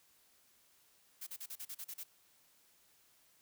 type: noise bursts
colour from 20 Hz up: blue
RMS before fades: -45 dBFS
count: 9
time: 1.21-2.037 s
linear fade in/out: 10 ms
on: 59 ms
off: 37 ms
effects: white hiss -69 dBFS RMS until 3.41 s